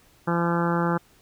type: harmonic tone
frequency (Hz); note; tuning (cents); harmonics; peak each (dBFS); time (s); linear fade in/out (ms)
170.7; F3; -39; 1 / 2 / 3 / 4 / 5 / 6 / 7 / 8 / 9 / 10; -24 / -28 / -30 / -38 / -30 / -34 / -32 / -32 / -35 / -43; 0.27-0.98; 10
effects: pink hiss -58 dBFS RMS until 1.21 s

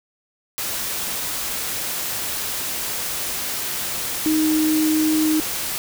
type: tone in noise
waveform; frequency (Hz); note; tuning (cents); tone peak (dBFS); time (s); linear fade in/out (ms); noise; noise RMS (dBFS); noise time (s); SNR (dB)
sine; 311.1; D#4; 0; -16; 4.26-5.4; 0; white; -26; 0.58-5.78; +7
effects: none

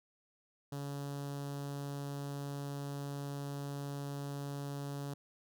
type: tone with notch filter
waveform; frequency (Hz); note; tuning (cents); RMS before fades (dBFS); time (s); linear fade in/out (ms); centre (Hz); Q
sawtooth; 141.5; C#3; +36; -41; 0.72-5.14; 5; 2200; 1.1
effects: none

